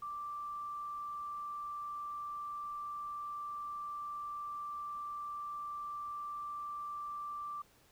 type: tone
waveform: sine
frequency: 1174.7 Hz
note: D6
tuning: in tune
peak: -39 dBFS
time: 0.02-7.62 s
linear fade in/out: 5 ms
effects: pink hiss -66 dBFS RMS until 7.91 s